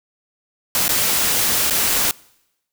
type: noise with dropouts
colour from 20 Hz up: white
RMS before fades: -18 dBFS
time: 0.75-2.11 s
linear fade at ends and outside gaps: 1 ms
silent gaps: 0.881-0.891 / 1.699-1.707 s
effects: noise-tail reverb RT60 0.9 s tail -25 dB re dry